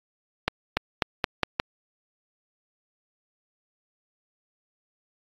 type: accelerating click train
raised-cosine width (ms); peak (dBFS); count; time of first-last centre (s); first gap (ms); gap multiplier
0.3; -5; 6; 0.48-1.599; 290; 0.87
effects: AAC 32 kbps